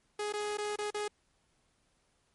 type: tone with dropouts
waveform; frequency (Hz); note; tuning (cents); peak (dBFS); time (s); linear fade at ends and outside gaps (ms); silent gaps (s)
sawtooth; 417.2; G#4; +8; -29; 0.19-1.08; 5; 0.325-0.336 / 0.573-0.583 / 0.76-0.786 / 0.905-0.944
effects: pink hiss -73 dBFS RMS until 2.34 s + MP3 48 kbps